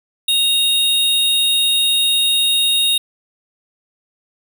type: tone pair together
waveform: square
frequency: 2794 / 3730 Hz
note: F7 / A#7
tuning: 0 / 0 cents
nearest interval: perfect fourth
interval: 500 cents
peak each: -23 / -14 dBFS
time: 0.28-2.98 s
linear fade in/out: 5 ms
effects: none